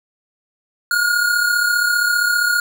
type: tone pair together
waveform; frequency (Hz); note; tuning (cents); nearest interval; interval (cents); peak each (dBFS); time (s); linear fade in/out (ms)
square; 1429 / 1464.1; F6 / F#6; +39 / -19; unison; 42; -16 / -23; 0.91-2.6; 2
effects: none